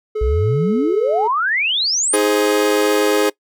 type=tone; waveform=triangle; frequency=429.9 Hz; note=A4; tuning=40 cents flat; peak=-16 dBFS; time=0.15-1.28 s; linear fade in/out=10 ms
type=exponential sweep; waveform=sine; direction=up; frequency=55 to 9920 Hz; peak=-15 dBFS; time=0.21-2.16 s; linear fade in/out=5 ms
type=chord; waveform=40% pulse; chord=Ab major; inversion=second; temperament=equal with one note detuned; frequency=315.7 / 415.3 / 523.3 Hz; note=Eb4 / Ab4 / C5; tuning=+25 / 0 / 0 cents; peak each=-19 / -15 / -19 dBFS; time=2.13-3.3 s; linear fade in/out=10 ms
effects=noise-tail reverb RT60 0.1 s tail -22 dB re dry